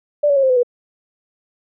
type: tone with pitch steps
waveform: sine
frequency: 587.3 / 565.7 / 544.8 / 524.7 / 505.4 / 486.8 Hz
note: D5 / C#5 / C#5 / C5 / B4 / B4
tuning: 0 / +35 / -30 / +5 / +40 / -25 cents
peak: -11 dBFS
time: 0.23-0.632 s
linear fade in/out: 10 ms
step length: 67 ms
effects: none